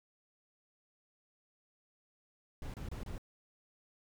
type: noise bursts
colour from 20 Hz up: brown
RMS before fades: -42 dBFS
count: 4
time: 2.62-3.181 s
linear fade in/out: 2 ms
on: 120 ms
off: 27 ms
effects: none